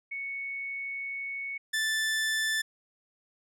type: tone pair in turn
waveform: sine / sawtooth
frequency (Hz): 2217 / 1759.6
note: C#7 / A6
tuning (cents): 0 / 0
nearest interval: major third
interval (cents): 400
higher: first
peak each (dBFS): -33 / -23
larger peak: second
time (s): 0.11-1.58 / 1.73-2.62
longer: first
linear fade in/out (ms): 10
effects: low-pass 12000 Hz 12 dB/octave